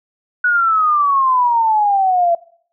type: exponential sweep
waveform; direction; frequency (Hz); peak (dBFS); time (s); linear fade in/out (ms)
sine; down; 1475 to 673; -11; 0.44-2.35; 5
effects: noise-tail reverb RT60 0.6 s tail -21 dB re dry